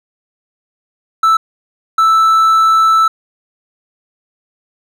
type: tone bursts at uneven times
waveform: triangle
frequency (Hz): 1318.5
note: E6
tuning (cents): 0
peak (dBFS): -5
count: 2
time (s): 1.23-1.37 / 1.98-3.08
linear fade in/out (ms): 5
effects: none